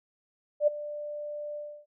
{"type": "tone with ADSR envelope", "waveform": "sine", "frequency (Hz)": 592, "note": "D5", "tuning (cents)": 14, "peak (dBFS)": -17, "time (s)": [0.6, 1.86], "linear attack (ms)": 73, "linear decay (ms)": 12, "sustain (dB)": -17, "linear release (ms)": 300, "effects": []}